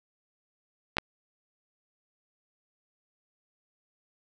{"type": "clicks", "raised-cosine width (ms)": 0.3, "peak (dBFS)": -10, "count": 2, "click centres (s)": [0.969, 0.984], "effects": []}